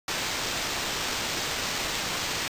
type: noise with sample-and-hold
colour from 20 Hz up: white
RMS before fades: -30 dBFS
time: 0.08-2.48 s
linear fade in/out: 2 ms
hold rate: 11025 Hz
effects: resampled to 32000 Hz